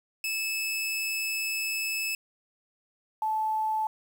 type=tone pair in turn; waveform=sawtooth / sine; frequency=2609 / 870.6 Hz; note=E7 / A5; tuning=-18 / -19 cents; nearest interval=octave + perfect fifth; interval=1901 cents; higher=first; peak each=-25 dBFS; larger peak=neither; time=0.24-2.15 / 3.22-3.87 s; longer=first; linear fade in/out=2 ms; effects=9-bit